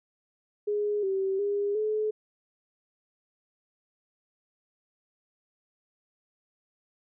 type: tone with pitch steps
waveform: sine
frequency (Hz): 415.3 / 385.6 / 406.1 / 428.9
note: G#4 / G4 / G#4 / A4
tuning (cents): 0 / -28 / -39 / -44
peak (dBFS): -25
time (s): 0.67-2.11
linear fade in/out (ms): 10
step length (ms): 360
effects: none